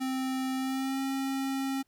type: tone with pitch glide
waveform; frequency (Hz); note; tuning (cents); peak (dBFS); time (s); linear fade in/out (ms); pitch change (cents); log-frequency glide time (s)
square; 261.6 to 269.4; C4 to C#4; 0 to -49; -30; 0-1.83; 20; +51; 0.55-1.02
effects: pink hiss -75 dBFS RMS until 1.87 s